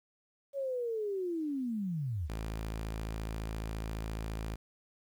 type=linear sweep; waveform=sine; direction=down; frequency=564 to 64.9 Hz; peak=-32 dBFS; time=0.53-2.3 s; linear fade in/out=50 ms
type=tone; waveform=sawtooth; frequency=54.5 Hz; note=A1; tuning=16 cents flat; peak=-32 dBFS; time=2.29-4.56 s; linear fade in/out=10 ms
effects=11-bit